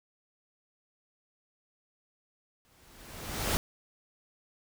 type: noise with exponential growth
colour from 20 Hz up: pink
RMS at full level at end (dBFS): -27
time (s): 2.65-3.57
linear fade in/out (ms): 0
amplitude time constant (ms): 200
effects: none